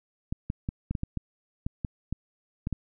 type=clicks; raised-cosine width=5 ms; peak=-17 dBFS; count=12; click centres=0.325 / 0.501 / 0.689 / 0.91 / 0.952 / 1.034 / 1.173 / 1.665 / 1.848 / 2.126 / 2.671 / 2.727 s; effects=none